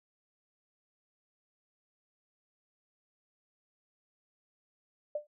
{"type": "tone with exponential decay", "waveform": "sine", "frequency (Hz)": 595, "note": "D5", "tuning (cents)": 22, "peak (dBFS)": -28, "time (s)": [5.15, 5.27], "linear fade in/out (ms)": 5, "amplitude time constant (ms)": 25, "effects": []}